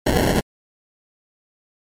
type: noise with sample-and-hold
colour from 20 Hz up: blue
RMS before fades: -18 dBFS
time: 0.06-0.41 s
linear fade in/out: 10 ms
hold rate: 1225 Hz
effects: MP3 64 kbps